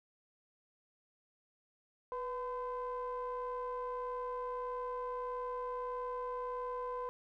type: ring-modulated tone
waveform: triangle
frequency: 261.6 Hz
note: C4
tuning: in tune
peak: -32 dBFS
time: 2.12-7.09 s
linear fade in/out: 0 ms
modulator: 754 Hz
effects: none